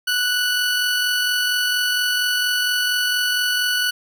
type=tone with amplitude modulation; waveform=20% pulse; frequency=1480 Hz; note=F#6; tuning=in tune; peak=-12 dBFS; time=0.07-3.91 s; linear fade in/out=10 ms; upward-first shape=sine; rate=44.3 Hz; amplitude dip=25%; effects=none